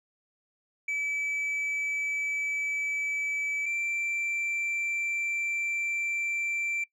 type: tone pair in turn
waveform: sine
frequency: 2300 / 2347 Hz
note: D7 / D7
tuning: -37 / -2 cents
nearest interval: unison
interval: 35 cents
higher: second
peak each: -25 dBFS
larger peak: neither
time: 0.88-3.66 / 3.66-6.84 s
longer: second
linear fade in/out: 5 ms
effects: noise-tail reverb RT60 0.1 s tail -23 dB re dry + tanh soft clip ceiling -27 dBFS